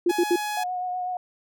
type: tone bursts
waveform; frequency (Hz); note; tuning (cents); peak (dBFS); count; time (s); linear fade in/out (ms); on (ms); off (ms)
sine; 349.2; F4; 0; -17; 3; 0.06-0.36; 5; 54; 69
type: tone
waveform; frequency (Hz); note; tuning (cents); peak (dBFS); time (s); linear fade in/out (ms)
sawtooth; 840; G#5; +19; -23; 0.09-0.64; 10
type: tone with vibrato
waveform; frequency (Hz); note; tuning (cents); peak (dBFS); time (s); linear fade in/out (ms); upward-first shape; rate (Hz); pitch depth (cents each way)
sine; 728; F#5; -28; -26; 0.57-1.17; 2; triangle; 8.1; 22
effects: none